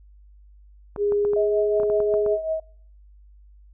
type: clicks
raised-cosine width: 1 ms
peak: -20 dBFS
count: 10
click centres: 0.962 / 1.122 / 1.25 / 1.334 / 1.8 / 1.833 / 1.9 / 2.003 / 2.14 / 2.263 s
type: tone with pitch glide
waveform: sine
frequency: 410 to 416.2 Hz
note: G#4 to G#4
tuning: -22 to +4 cents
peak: -19 dBFS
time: 0.97-2.38 s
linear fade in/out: 50 ms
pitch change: +26 cents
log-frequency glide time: 1.18-1.59 s
type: tone with tremolo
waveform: sine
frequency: 638 Hz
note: D#5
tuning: 43 cents sharp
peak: -20 dBFS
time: 1.36-2.6 s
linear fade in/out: 5 ms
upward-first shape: triangle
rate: 5.4 Hz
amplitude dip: 70%
effects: noise-tail reverb RT60 0.6 s tail -23 dB re dry + added 50 Hz sine -47 dBFS peak until 3.73 s